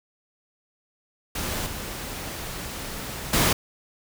pink noise with level steps, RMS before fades -29 / -34 / -20 dBFS, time 1.35-3.53 s, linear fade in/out 5 ms, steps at 1.66 / 3.33 s, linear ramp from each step 5 ms, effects none

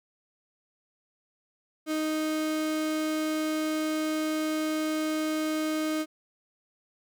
35% pulse tone, 311.1 Hz, D#4, in tune, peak -25 dBFS, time 1.86-6.06 s, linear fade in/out 50 ms, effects none

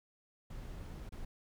brown noise with dropouts, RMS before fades -45 dBFS, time 0.5-1.25 s, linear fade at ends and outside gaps 5 ms, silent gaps 1.092-1.121 s, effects none

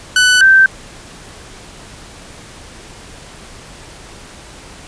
sawtooth / sine tone pair in turn, 1494 / 1556.9 Hz, F#6 / G6, +16 / -12 cents, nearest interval minor second, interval 72 cents, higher second, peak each -4 dBFS, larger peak neither, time 0.16-0.41 / 0.41-0.66 s, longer neither, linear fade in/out 2 ms, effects pink hiss -36 dBFS RMS until 4.87 s + resampled to 22050 Hz

